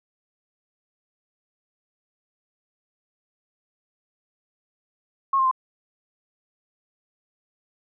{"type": "tone with pitch steps", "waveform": "sine", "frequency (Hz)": [1086, 1057, 1040], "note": ["C#6", "C6", "C6"], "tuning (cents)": [-36, 17, -11], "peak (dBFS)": -17, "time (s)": [5.33, 5.513], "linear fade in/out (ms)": 5, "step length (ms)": 61, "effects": []}